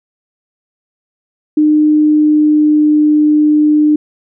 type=tone with pitch glide; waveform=sine; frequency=303.7 to 301.4 Hz; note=D#4 to D4; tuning=-42 to +45 cents; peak=-6 dBFS; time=1.57-3.96 s; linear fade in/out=5 ms; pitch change=-13 cents; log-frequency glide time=1.88-3.02 s; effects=none